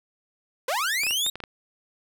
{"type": "linear sweep", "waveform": "sawtooth", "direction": "up", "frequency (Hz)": [463.4, 3835], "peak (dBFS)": -20, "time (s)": [0.68, 1.3], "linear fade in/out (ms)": 5}
{"type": "clicks", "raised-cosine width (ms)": 0.3, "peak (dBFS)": -19, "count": 7, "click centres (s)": [1.035, 1.067, 1.109, 1.264, 1.356, 1.403, 1.438]}
{"effects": []}